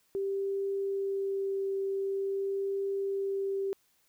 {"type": "tone with vibrato", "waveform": "sine", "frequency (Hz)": 392, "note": "G4", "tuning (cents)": 0, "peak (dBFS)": -29, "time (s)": [0.15, 3.73], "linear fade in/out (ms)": 0, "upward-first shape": "triangle", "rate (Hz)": 0.46, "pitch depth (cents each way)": 9, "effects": ["white hiss -70 dBFS RMS until 4.08 s"]}